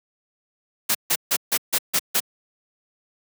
white noise bursts, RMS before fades -20 dBFS, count 7, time 0.89-2.203 s, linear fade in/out 10 ms, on 59 ms, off 150 ms, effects high-pass 150 Hz 12 dB/octave

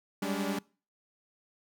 sawtooth tone cluster, 193.6 / 204.2 / 287.4 Hz, G3 / G#3 / D4, -21 / -29 / -37 cents, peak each -31 dBFS, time 0.22-0.59 s, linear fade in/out 5 ms, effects noise-tail reverb RT60 0.4 s tail -25 dB re dry

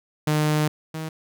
sawtooth tone pair in turn, 152.1 / 158.44 Hz, D#3 / D#3, -39 / +32 cents, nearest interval minor second, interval 71 cents, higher second, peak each -15 / -25 dBFS, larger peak first, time 0.27-0.68 / 0.94-1.09 s, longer first, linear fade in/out 5 ms, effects none

